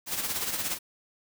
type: noise with tremolo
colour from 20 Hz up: white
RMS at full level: -29 dBFS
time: 0.06-0.79 s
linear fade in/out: 50 ms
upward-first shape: sine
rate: 17 Hz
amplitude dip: 55%
effects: none